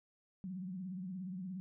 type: tone with vibrato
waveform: sine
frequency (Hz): 185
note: F#3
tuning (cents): 0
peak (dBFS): -40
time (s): 0.44-1.6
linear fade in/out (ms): 0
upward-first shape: triangle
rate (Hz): 17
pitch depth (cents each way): 120
effects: none